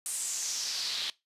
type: noise with band-pass filter sweep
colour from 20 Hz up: pink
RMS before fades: -34 dBFS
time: 0.06-1.1 s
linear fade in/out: 0 ms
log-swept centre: 9100 to 3600 Hz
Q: 3.7
effects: noise-tail reverb RT60 0.2 s tail -20 dB re dry + resampled to 32000 Hz